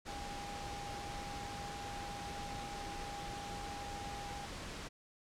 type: tone in noise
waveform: sine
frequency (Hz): 810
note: G#5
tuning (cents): -43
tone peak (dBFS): -45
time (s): 0.07-4.47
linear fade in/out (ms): 20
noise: pink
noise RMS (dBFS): -45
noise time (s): 0.05-4.89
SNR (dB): -3
effects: low-pass 7000 Hz 12 dB/octave